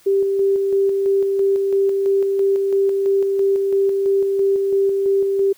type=tone with tremolo; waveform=sine; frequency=392.9 Hz; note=G4; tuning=4 cents sharp; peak=-13 dBFS; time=0.06-5.53 s; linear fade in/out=10 ms; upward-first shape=square; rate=3 Hz; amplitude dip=30%; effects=white hiss -52 dBFS RMS until 5.57 s